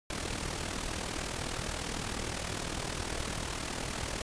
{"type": "noise with amplitude modulation", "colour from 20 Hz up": "pink", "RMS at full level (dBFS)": -33, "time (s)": [0.1, 4.22], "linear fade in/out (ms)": 2, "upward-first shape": "sine", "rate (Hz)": 39.7, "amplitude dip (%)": 65, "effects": ["resampled to 22050 Hz"]}